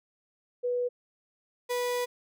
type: tone pair in turn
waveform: sine / 35% pulse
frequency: 490.6 / 490.6 Hz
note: B4 / B4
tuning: -12 / -12 cents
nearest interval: unison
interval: 0 cents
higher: neither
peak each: -26 dBFS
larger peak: neither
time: 0.63-0.89 / 1.69-2.06 s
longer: second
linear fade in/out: 20 ms
effects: none